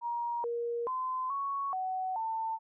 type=tone with pitch steps; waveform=sine; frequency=946 / 471.7 / 1028 / 1111 / 749 / 894 Hz; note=A#5 / A#4 / C6 / C#6 / F#5 / A5; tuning=+25 / +20 / -31 / +4 / +21 / +27 cents; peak=-31 dBFS; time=0.01-2.59 s; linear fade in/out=50 ms; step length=430 ms; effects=none